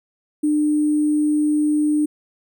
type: tone with sample-and-hold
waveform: sine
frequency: 300 Hz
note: D4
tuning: 37 cents sharp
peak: -15 dBFS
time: 0.43-2.06 s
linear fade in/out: 10 ms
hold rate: 8820 Hz
effects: none